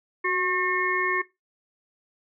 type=harmonic tone with a mistuned harmonic; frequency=361.2 Hz; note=F#4; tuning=42 cents flat; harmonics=1 / 3 / 5 / 6; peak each=-28 / -28 / -28 / -28 dBFS; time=0.24-1.22 s; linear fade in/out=10 ms; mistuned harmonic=1; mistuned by=+43 cents; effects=noise-tail reverb RT60 0.2 s tail -17 dB re dry